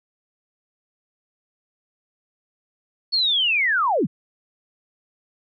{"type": "linear sweep", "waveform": "sine", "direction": "down", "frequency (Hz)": [4435, 107.9], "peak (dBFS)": -17, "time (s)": [3.12, 4.07], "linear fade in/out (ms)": 20, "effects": []}